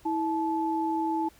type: tone pair together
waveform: sine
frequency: 324.7 / 866.8 Hz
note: E4 / A5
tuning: -26 / -26 cents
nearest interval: octave + perfect fourth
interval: 1700 cents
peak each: -28 dBFS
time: 0.05-1.29 s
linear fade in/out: 10 ms
effects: pink hiss -58 dBFS RMS until 1.39 s